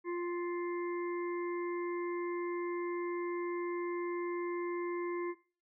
harmonic tone, 349.2 Hz, F4, in tune, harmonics 1 / 3 / 5 / 6, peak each -34 / -43 / -53 / -48 dBFS, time 0.04-5.35 s, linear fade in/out 50 ms, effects noise-tail reverb RT60 0.4 s tail -18 dB re dry

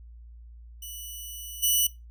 5% pulse tone with level steps, 2960 Hz, F#7, in tune, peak -29 / -12 dBFS, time 0.82-1.87 s, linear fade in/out 5 ms, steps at 1.62 s, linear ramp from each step 20 ms, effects noise-tail reverb RT60 0.2 s tail -17 dB re dry + added 58 Hz sine -44 dBFS peak until 2.1 s

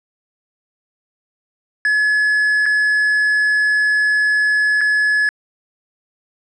triangle tone with dropouts, 1703 Hz, G#6, 43 cents sharp, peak -11 dBFS, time 1.85-5.29 s, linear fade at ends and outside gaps 1 ms, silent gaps 2.657-2.662 / 4.809-4.813 s, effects resampled to 22050 Hz

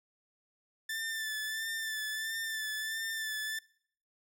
sawtooth tone with vibrato, 1767 Hz, A6, 7 cents sharp, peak -31 dBFS, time 0.89-3.59 s, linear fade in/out 5 ms, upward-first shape sine, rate 1.5 Hz, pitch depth 32 cents each way, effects noise-tail reverb RT60 0.6 s tail -23 dB re dry

